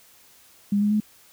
sine tone with pitch steps, 202.8 / 207.4 / 212.1 Hz, G#3 / G#3 / G#3, -41 / -2 / +37 cents, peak -18 dBFS, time 0.72-1.002 s, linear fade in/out 5 ms, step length 94 ms, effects white hiss -54 dBFS RMS until 1.32 s

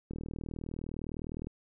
click train, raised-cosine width 3 ms, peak -26 dBFS, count 55, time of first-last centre 0.11-1.47 s, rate 39.7 Hz, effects none

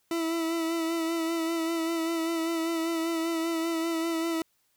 40% pulse tone with vibrato, 329.6 Hz, E4, in tune, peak -26 dBFS, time 0.11-4.42 s, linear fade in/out 2 ms, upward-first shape sine, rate 5.1 Hz, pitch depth 31 cents each way, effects white hiss -71 dBFS RMS until 4.76 s

